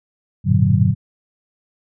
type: tone cluster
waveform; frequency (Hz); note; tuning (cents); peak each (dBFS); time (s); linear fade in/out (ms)
sine; 95 / 111 / 121.3 / 147.6 / 185.8; F#2 / A2 / B2 / D3 / F#3; +46 / +16 / -31 / +9 / +7; -18; 0.44-0.95; 50
effects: none